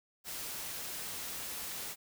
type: noise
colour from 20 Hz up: white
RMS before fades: -41 dBFS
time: 0.24-1.96 s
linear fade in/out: 50 ms
effects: none